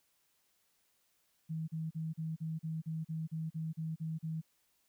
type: tone bursts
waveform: sine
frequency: 160 Hz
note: D#3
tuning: 49 cents sharp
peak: -35 dBFS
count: 13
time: 1.49-4.416 s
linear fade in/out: 20 ms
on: 190 ms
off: 38 ms
effects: white hiss -75 dBFS RMS until 4.88 s